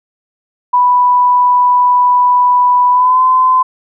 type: tone with pitch glide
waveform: sine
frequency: 987.8 to 1024.4 Hz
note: B5 to C6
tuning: 0 to -37 cents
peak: -6 dBFS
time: 0.73-3.63 s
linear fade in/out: 10 ms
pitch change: +63 cents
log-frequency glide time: 2.91-3.21 s
effects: none